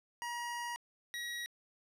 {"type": "tone pair in turn", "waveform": "25% pulse", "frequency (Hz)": [954, 1908], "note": ["A#5", "A#6"], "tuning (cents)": [40, 40], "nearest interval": "octave", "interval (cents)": 1200, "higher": "second", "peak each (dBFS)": [-34, -35], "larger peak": "first", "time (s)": [[0.22, 0.76], [1.14, 1.46]], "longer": "first", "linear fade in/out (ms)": 0, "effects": ["low-pass 12000 Hz 12 dB/octave", "11-bit"]}